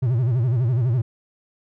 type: tone with vibrato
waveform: triangle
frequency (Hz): 121.7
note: B2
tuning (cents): -25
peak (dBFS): -15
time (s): 0.02-1.02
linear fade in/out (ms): 10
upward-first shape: sine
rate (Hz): 12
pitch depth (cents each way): 160
effects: none